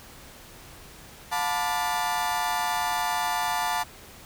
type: chord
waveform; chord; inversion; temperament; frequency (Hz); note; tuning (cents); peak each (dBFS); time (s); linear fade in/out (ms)
35% pulse; B half-diminished seventh; second; equal with one note detuned; 716 / 880 / 987.8 / 1174.7; F5 / A5 / B5 / D6; +43 / 0 / 0 / 0; -29 / -26 / -31 / -32; 1.31-3.84; 20
effects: pink hiss -47 dBFS RMS until 4.25 s